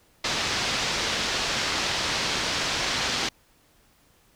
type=low-pass noise; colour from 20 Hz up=white; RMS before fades=-27 dBFS; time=0.24-3.29 s; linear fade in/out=5 ms; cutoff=5400 Hz; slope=24 dB/octave; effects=pink hiss -61 dBFS RMS until 4.35 s